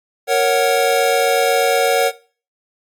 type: chord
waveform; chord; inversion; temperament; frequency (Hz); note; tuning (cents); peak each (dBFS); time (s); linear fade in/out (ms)
square; F# major; first; equal; 466.2 / 554.4 / 740; A#4 / C#5 / F#5; 0 / 0 / 0; -18; 0.27-2.12; 50
effects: noise-tail reverb RT60 0.4 s tail -19 dB re dry + AAC 64 kbps